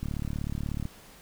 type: click train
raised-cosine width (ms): 5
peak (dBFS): -20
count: 31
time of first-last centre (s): 0.03-0.854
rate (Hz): 36.4
effects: pink hiss -52 dBFS RMS until 1.21 s